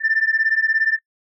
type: beating tone pair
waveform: sine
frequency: 1772 / 1789 Hz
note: A6 / A6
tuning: +12 / +28 cents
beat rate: 17 Hz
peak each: -18 dBFS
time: 0-0.99 s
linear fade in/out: 50 ms
effects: noise-tail reverb RT60 0.1 s tail -24 dB re dry + tanh soft clip ceiling -9 dBFS